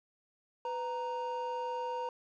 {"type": "tone pair together", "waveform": "triangle", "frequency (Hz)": [499.6, 932.3], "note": ["B4", "A#5"], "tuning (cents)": [20, 0], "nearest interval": "major seventh", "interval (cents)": 1080, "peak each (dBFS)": [-36, -34], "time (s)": [0.65, 2.09], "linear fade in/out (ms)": 2, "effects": ["resampled to 16000 Hz", "11-bit"]}